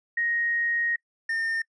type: tone pair in turn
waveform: sine / triangle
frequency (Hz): 1873 / 1816.5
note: A#6 / A#6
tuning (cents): +8 / -45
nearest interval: minor second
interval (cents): 53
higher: first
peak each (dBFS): -23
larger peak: neither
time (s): 0.17-0.96 / 1.29-1.62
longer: first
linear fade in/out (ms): 5
effects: noise-tail reverb RT60 0.1 s tail -26 dB re dry + resampled to 22050 Hz